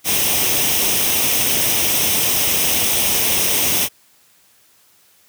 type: noise with comb filter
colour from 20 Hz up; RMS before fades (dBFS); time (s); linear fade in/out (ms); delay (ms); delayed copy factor
white; -17; 0.04-3.89; 50; 0.34; +0.55
effects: white hiss -54 dBFS RMS until 5.28 s + high-pass 60 Hz 12 dB/octave